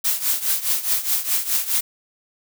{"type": "noise with tremolo", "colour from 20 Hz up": "blue", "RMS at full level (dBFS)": -18, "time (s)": [0.04, 1.81], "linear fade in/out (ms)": 10, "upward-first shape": "triangle", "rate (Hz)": 4.8, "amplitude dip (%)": 85, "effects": []}